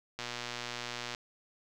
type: click train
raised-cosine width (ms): 0.2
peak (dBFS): -20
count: 116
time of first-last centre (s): 0.19-1.148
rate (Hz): 120
effects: none